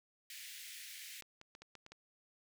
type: high-pass noise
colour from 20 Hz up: pink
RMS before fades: -50 dBFS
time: 0.3-1.21 s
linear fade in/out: 2 ms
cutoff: 1800 Hz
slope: 48 dB/octave
type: clicks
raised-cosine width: 0.2 ms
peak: -36 dBFS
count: 7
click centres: 1.223 / 1.414 / 1.551 / 1.62 / 1.753 / 1.864 / 1.92 s
effects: none